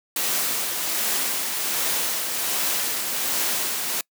white noise with tremolo, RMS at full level -23 dBFS, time 0.16-4.01 s, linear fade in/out 2 ms, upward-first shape triangle, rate 1.3 Hz, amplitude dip 40%, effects noise-tail reverb RT60 0.1 s tail -26 dB re dry + high-pass 200 Hz 12 dB/octave

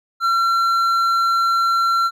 sine tone with hard clipping, 1360 Hz, F6, 46 cents flat, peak -16 dBFS, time 0.2-2.11 s, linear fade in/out 50 ms, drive 6 dB, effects none

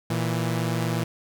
sawtooth tone pair together, 116.54 / 164.81 Hz, A#2 / E3, 0 / 0 cents, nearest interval tritone, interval 600 cents, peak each -22 / -23 dBFS, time 0.1-1.04 s, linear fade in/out 5 ms, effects none

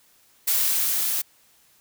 blue noise with level ramp, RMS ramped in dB -21 to -25 dBFS, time 0.47-1.22 s, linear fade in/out 10 ms, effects white hiss -59 dBFS RMS until 1.8 s

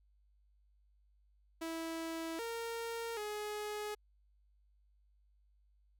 sawtooth tone with pitch steps, 327.3 / 461.7 / 420.1 Hz, E4 / A#4 / G#4, -12 / -17 / +20 cents, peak -35 dBFS, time 1.61-3.95 s, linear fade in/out 10 ms, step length 780 ms, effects added 50 Hz sine -67 dBFS peak until 5.99 s

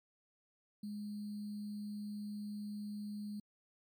sine tone with sample-and-hold, 207.7 Hz, G#3, in tune, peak -40 dBFS, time 0.83-3.4 s, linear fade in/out 5 ms, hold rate 4410 Hz, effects MP3 96 kbps

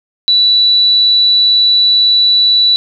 sine tone, 3951 Hz, B7, in tune, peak -6 dBFS, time 0.28-2.76 s, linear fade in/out 0 ms, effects none

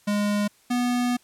square tone pair in turn, 206.1 / 245.1 Hz, G#3 / B3, -13 / -13 cents, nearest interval minor third, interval 300 cents, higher second, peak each -22 dBFS, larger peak neither, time 0.07-0.48 / 0.7-1.17 s, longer second, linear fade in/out 10 ms, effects white hiss -59 dBFS RMS until 1.23 s + low-pass 12000 Hz 12 dB/octave

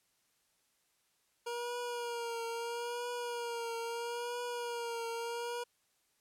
25% pulse tone with vibrato, 473.2 Hz, A#4, 26 cents sharp, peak -33 dBFS, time 1.46-5.64 s, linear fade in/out 10 ms, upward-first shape triangle, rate 0.76 Hz, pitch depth 48 cents each way, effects white hiss -75 dBFS RMS until 6.2 s + low-pass 12000 Hz 12 dB/octave

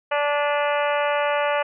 harmonic tone with a mistuned harmonic, 290.8 Hz, D4, 17 cents flat, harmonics 2 / 3 / 4 / 5 / 6 / 7 / 8 / 9 / 10, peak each -22 / -26 / -28 / -30 / -32 / -33 / -34 / -35 / -36 dBFS, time 0.11-1.63 s, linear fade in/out 10 ms, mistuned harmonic 8, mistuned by +58 cents, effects none

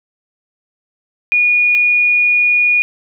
sine tone pair in turn, 2447 / 2447 Hz, D#7 / D#7, -29 / -29 cents, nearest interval unison, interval 0 cents, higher neither, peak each -9 dBFS, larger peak neither, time 1.32-1.75 / 1.75-2.82 s, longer second, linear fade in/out 0 ms, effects none

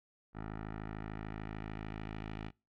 10% pulse tone with low-pass filter sweep, 53.4 Hz, G#1, 49 cents sharp, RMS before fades -43 dBFS, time 0.33-2.52 s, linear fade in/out 50 ms, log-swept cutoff 1500 to 2800 Hz, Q 1.5, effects noise-tail reverb RT60 0.3 s tail -26 dB re dry

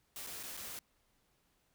white noise with dropouts, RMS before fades -45 dBFS, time 0.16-0.79 s, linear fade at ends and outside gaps 1 ms, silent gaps 0.266-0.271 / 0.43-0.434 / 0.568-0.573 s, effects pink hiss -75 dBFS RMS until 1.74 s

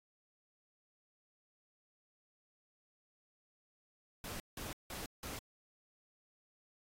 pink noise bursts, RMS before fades -45 dBFS, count 4, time 4.24-5.39 s, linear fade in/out 2 ms, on 160 ms, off 170 ms, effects AAC 48 kbps

